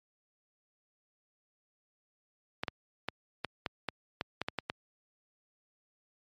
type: clicks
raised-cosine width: 0.3 ms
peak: -16 dBFS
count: 11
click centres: 2.635 / 2.682 / 3.086 / 3.447 / 3.662 / 3.887 / 4.211 / 4.416 / 4.485 / 4.587 / 4.699 s
effects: high-pass 80 Hz 12 dB/octave + MP3 64 kbps